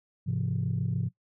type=chord; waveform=sine; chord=F minor; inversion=first; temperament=equal with one note detuned; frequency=103.83 / 130.81 / 170.82 Hz; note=Ab2 / C3 / F3; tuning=0 / 0 / -38 cents; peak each=-31 / -29 / -31 dBFS; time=0.26-1.09 s; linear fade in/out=20 ms; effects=noise-tail reverb RT60 0.1 s tail -17 dB re dry + tanh soft clip ceiling -20 dBFS